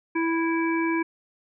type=harmonic tone; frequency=329.6 Hz; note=E4; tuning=in tune; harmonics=1 / 3 / 5 / 7; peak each=-23 / -30 / -33 / -31 dBFS; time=0.15-1.03 s; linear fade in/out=10 ms; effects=none